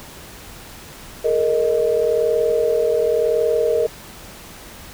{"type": "chord", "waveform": "sine", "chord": "Ab suspended second", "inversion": "none", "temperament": "equal with one note detuned", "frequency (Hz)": [425.3, 466.2, 622.3], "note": ["Ab4", "Bb4", "Eb5"], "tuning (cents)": [41, 0, 0], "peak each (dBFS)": [-22, -17, -21], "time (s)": [1.24, 3.87], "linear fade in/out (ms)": 10, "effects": ["pink hiss -39 dBFS RMS until 4.93 s"]}